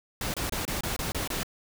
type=noise bursts; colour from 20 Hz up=pink; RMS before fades=-31 dBFS; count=8; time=0.21-1.432 s; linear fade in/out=2 ms; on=130 ms; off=26 ms; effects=none